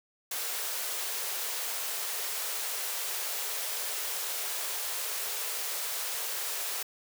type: high-pass noise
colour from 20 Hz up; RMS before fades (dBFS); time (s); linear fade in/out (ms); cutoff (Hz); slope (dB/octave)
white; -34; 0.31-6.83; 5; 380; 96
effects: none